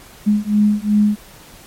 sine beating tone pair, 207.7 / 210.4 Hz, G#3 / G#3, 0 / +23 cents, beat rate 2.7 Hz, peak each -15 dBFS, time 0.26-1.16 s, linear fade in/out 20 ms, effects pink hiss -42 dBFS RMS until 1.66 s + MP3 64 kbps

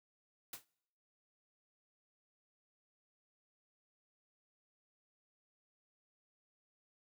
white noise with exponential decay, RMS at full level -41 dBFS, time 0.53-0.65 s, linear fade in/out 5 ms, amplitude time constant 26 ms, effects noise-tail reverb RT60 0.8 s tail -26 dB re dry + high-pass 60 Hz 12 dB/octave

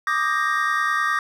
triangle chord, Eb major seventh, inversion third, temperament equal with one note detuned, 1174.7 / 1244.5 / 1593.5 / 1864.7 Hz, D6 / Eb6 / G6 / Bb6, 0 / 0 / +28 / 0 cents, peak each -22 / -24 / -25 / -22 dBFS, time 0.07-1.19 s, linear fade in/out 2 ms, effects none

